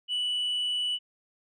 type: tone with frequency modulation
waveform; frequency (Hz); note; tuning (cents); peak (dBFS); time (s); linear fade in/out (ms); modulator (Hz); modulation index
sine; 2960; F#7; 0; -24; 0.08-0.99; 50; 89.8; 0.32
effects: tanh soft clip ceiling -25 dBFS